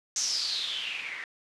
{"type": "noise with low-pass filter sweep", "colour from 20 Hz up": "blue", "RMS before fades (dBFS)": -32, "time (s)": [0.16, 1.24], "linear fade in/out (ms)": 2, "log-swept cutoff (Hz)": [6300, 1900], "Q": 7.4, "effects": ["low-pass 10000 Hz 12 dB/octave"]}